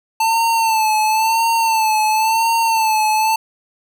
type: tone with vibrato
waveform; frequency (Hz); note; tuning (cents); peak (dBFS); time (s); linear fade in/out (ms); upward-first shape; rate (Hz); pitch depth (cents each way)
square; 888; A5; +16; -14; 0.2-3.36; 5; sine; 0.96; 55
effects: none